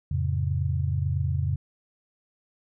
sine chord, F augmented, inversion none, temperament just, 87.31 / 109.13 / 136.42 Hz, F2 / A2 / C#3, 0 / -14 / -27 cents, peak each -26 / -31 / -27 dBFS, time 0.11-1.56 s, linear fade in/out 5 ms, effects none

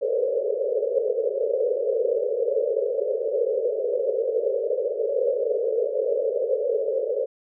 white band-pass noise, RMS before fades -24 dBFS, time 0.01-7.26 s, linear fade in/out 20 ms, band 420 to 560 Hz, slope 96 dB/octave, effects none

